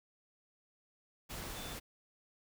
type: tone in noise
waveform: sine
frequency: 3520 Hz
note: A7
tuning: in tune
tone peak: -51 dBFS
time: 1.55-1.75 s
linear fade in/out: 20 ms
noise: pink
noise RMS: -44 dBFS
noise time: 1.29-1.8 s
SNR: -10 dB
effects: none